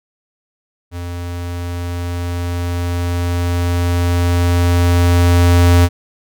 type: tone with level ramp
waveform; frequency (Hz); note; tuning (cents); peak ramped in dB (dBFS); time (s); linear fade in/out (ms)
square; 87.31; F2; 0; -24 to -7; 0.91-5.89; 50
effects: none

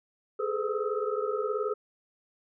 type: tone cluster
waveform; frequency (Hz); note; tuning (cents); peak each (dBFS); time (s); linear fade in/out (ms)
sine; 415.3 / 434.1 / 506 / 1262 / 1317; G#4 / A4 / B4 / D#6 / E6; 0 / -23 / +42 / +24 / -2; -32 / -32 / -34 / -37 / -39; 0.39-1.74; 10
effects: none

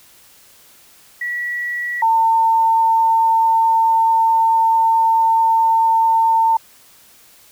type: tone pair in turn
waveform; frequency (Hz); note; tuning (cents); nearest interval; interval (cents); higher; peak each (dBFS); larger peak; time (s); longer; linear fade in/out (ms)
sine; 1937 / 902.3; B6 / A5; -34 / +43; octave + minor second; 1323; first; -20 / -11; second; 1.21-2.02 / 2.02-6.57; second; 5
effects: white hiss -48 dBFS RMS until 7.51 s

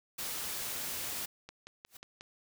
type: noise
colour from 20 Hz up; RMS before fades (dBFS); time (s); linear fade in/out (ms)
white; -38; 0.18-1.26; 10
type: click train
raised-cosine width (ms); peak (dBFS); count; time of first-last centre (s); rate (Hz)
0.2; -29; 5; 1.49-2.209; 5.56
type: noise with exponential growth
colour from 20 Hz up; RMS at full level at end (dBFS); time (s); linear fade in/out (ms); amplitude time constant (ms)
white; -46; 1.86-1.97; 5; 22
effects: none

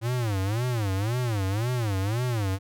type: tone with vibrato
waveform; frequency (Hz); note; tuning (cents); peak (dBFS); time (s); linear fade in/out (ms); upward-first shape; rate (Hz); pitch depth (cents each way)
square; 109.4; A2; -9; -25; 0.01-2.59; 50; sine; 1.9; 250
effects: none

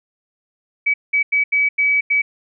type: tone bursts at uneven times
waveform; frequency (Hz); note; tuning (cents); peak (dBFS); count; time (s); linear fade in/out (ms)
sine; 2282; C#7; +50; -13; 6; 0.86-0.94 / 1.13-1.23 / 1.32-1.44 / 1.52-1.69 / 1.78-2.01 / 2.1-2.22; 10
effects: none

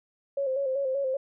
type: tone with vibrato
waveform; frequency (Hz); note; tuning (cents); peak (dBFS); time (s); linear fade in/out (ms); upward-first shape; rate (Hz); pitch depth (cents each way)
sine; 539; C#5; -49; -25; 0.37-1.17; 5; square; 5.2; 54
effects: none

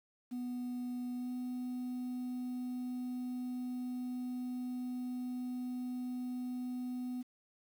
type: tone with pitch glide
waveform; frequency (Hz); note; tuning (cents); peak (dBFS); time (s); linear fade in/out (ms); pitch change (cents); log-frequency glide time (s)
sine; 246.9 to 249.6; B3 to B3; 0 to +19; -34; 0.31-7.23; 20; +19; 1.16-1.32
effects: tanh soft clip ceiling -36 dBFS + 10-bit

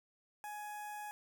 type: tone with notch filter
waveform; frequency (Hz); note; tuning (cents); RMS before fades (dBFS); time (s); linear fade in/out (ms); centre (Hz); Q
sawtooth; 837; G#5; +13; -45; 0.44-1.11; 0; 4100; 0.79
effects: none

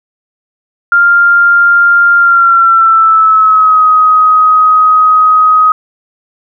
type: tone with pitch glide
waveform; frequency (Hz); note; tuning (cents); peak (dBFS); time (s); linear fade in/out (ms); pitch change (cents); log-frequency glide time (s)
sine; 1396.9 to 1259; F6 to D#6; 0 to +20; -3; 0.92-5.72; 2; -180; 2.17-3.84
effects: none

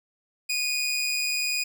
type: tone with amplitude modulation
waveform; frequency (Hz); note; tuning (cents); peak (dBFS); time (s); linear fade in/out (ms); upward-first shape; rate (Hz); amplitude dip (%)
20% pulse; 2470; D#7; -13; -18; 0.49-1.64; 10; sine; 141; 40
effects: none

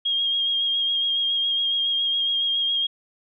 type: tone with vibrato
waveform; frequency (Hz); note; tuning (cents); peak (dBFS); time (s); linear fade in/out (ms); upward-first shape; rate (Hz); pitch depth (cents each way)
sine; 3248; G#7; -39; -20; 0.05-2.87; 10; sine; 7.2; 23
effects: none

